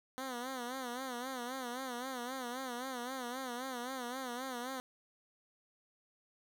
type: tone with vibrato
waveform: 10% pulse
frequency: 252.4 Hz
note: B3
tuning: 38 cents sharp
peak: -31 dBFS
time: 0.18-4.8 s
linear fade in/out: 0 ms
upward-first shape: sine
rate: 3.8 Hz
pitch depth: 100 cents each way
effects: none